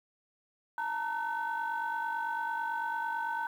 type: tone cluster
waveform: sine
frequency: 882 / 931 / 1517 Hz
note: A5 / A#5 / F#6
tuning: +4 / -2 / +43 cents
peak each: -37 / -33 / -35 dBFS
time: 0.78-3.47 s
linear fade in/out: 2 ms
effects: tanh soft clip ceiling -25 dBFS + 10-bit